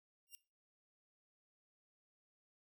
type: tone with exponential growth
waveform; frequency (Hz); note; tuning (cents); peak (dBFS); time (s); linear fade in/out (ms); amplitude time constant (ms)
5% pulse; 2794; F7; 0; -38; 0.27-0.35; 0; 17
effects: noise-tail reverb RT60 0.3 s tail -19 dB re dry